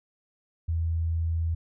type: tone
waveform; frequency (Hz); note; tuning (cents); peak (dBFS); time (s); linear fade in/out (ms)
sine; 82.41; E2; 0; -24; 0.68-1.55; 10
effects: none